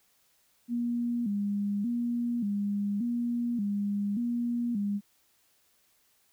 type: tone with vibrato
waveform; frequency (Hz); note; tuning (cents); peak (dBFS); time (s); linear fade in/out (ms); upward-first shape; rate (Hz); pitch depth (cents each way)
sine; 220; A3; 0; -27; 0.68-5.01; 50; square; 0.86; 140
effects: white hiss -68 dBFS RMS until 6.32 s